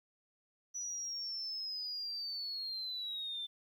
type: linear sweep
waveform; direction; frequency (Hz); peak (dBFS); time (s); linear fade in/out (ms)
sine; down; 5920 to 3531; -37; 0.74-3.47; 20
effects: tanh soft clip ceiling -33 dBFS + 12-bit